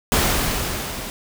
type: noise with level ramp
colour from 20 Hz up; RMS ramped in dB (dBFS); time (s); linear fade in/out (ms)
pink; -17 to -31; 0.12-1.1; 0
effects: none